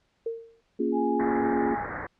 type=tone with exponential decay; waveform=sine; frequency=457.8 Hz; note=A#4; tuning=31 cents flat; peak=-25 dBFS; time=0.26-0.61 s; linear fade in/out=5 ms; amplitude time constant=76 ms
type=chord; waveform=sine; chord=Bb minor seventh; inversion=none; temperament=equal; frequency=233.1 / 277.2 / 349.2 / 415.3 Hz; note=Bb3 / Db4 / F4 / Ab4; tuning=0 / 0 / 0 / 0 cents; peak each=-29 dBFS; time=0.79-1.75 s; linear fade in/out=10 ms
type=tone with pitch glide; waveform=sine; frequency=830 to 823.3 Hz; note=G#5 to G#5; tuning=-1 to -15 cents; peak=-29 dBFS; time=0.92-1.86 s; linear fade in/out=50 ms; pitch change=-14 cents; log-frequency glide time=1.29-1.65 s
type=low-pass noise; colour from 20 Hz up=white; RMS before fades=-35 dBFS; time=1.19-2.07 s; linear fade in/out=10 ms; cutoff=2000 Hz; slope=96 dB/octave
effects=pink hiss -70 dBFS RMS until 2.19 s + low-pass 5000 Hz 12 dB/octave